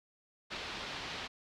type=low-pass noise; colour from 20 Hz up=white; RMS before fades=-42 dBFS; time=0.5-1.28 s; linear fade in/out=20 ms; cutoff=4200 Hz; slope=24 dB/octave; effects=none